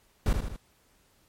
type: noise with echo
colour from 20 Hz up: brown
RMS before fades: -23 dBFS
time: 0.26-0.33 s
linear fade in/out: 2 ms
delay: 78 ms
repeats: 3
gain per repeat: -5 dB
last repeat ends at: 0.564 s
effects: pink hiss -65 dBFS RMS until 1.28 s + MP3 64 kbps